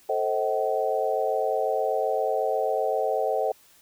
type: chord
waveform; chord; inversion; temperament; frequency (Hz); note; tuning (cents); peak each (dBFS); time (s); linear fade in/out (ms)
sine; A diminished seventh; none; just; 440 / 528 / 633.6 / 760.3; A4 / C5 / Eb5 / Gb5; 0 / +16 / +31 / +47; -28; 0.09-3.52; 5
effects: white hiss -57 dBFS RMS until 3.81 s